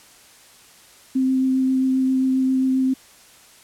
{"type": "tone with vibrato", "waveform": "sine", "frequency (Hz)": 261.6, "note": "C4", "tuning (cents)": 0, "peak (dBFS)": -16, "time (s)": [1.15, 2.94], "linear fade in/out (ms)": 10, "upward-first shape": "triangle", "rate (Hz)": 7.5, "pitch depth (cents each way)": 12, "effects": ["white hiss -49 dBFS RMS until 3.63 s", "low-pass 11000 Hz 12 dB/octave"]}